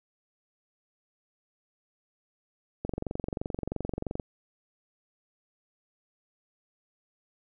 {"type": "click train", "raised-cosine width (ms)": 2, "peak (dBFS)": -18, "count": 32, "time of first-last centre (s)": [2.85, 4.198], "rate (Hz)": 23, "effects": []}